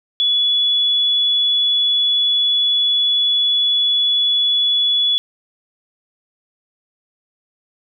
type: tone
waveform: sine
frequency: 3411 Hz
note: G#7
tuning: 46 cents sharp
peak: -13 dBFS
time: 0.2-5.18 s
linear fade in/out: 0 ms
effects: none